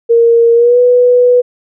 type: tone with pitch glide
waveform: sine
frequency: 465.4 to 492.5 Hz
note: A#4 to B4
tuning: -3 to -5 cents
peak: -4 dBFS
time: 0.09-1.42 s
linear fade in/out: 20 ms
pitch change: +98 cents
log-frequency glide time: 0.54-0.79 s
effects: none